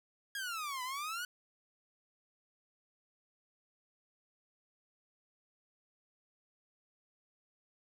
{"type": "exponential two-way sweep", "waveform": "sawtooth", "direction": "down then up", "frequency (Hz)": [1661.2, 987.8, 1496], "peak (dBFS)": -34, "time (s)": [0.35, 1.25], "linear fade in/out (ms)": 2, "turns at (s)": 0.83, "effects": []}